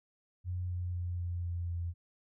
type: tone with pitch steps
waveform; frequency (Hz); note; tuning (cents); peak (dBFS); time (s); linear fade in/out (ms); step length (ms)
sine; 89.9 / 89.07 / 88.25 / 87.44 / 86.64 / 85.84; F#2 / F2 / F2 / F2 / F2 / F2; -49 / +35 / +19 / +3 / -13 / -29; -33; 0.44-1.94; 50; 250
effects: none